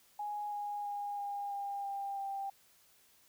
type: tone with pitch steps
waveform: sine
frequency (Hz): 830.6 / 823.4 / 816.3 / 809.3 / 802.3 / 795.4 / 788.5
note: G#5 / G#5 / G#5 / G#5 / G5 / G5 / G5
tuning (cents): 0 / -15 / -30 / -45 / +40 / +25 / +10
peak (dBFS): -36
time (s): 0.19-2.5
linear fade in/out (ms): 5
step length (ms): 330
effects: white hiss -66 dBFS RMS until 3.28 s